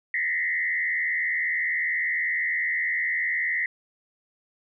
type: tone with frequency modulation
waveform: sine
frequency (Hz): 1968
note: B6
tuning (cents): -7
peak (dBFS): -23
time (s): 0.14-3.66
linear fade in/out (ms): 2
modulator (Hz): 79.7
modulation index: 1.7
effects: none